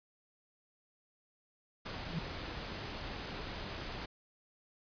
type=noise; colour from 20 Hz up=pink; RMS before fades=-42 dBFS; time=1.85-4.06 s; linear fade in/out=10 ms
type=tone with exponential growth; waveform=sine; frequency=165.3 Hz; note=E3; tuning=5 cents sharp; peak=-30 dBFS; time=2.01-2.19 s; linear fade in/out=5 ms; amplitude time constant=39 ms
effects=resampled to 11025 Hz